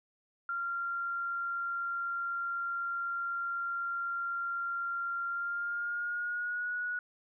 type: tone with pitch glide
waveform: sine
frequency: 1384 to 1461.2 Hz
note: F6 to F#6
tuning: -16 to -22 cents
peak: -32 dBFS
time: 0.49-6.99 s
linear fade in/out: 2 ms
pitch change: +94 cents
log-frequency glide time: 5.28-6.71 s
effects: none